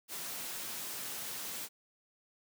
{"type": "high-pass noise", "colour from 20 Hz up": "white", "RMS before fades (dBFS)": -41, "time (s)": [0.08, 1.69], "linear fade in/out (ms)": 50, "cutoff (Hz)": 110, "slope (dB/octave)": 24, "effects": []}